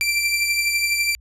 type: beating tone pair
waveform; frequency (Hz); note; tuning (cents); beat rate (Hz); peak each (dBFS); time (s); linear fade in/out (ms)
sawtooth; 2349 / 2361; D7 / D7; 0 / +9; 12; -16 / -23; 0.01-1.15; 0
effects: added 60 Hz sine -46 dBFS peak until 1.2 s + resampled to 32000 Hz